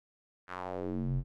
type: tone with band-pass filter sweep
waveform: square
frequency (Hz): 45.59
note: F#1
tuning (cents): -25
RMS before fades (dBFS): -35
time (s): 0.47-1.24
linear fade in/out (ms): 50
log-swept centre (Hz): 1600 to 94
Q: 2.3
effects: none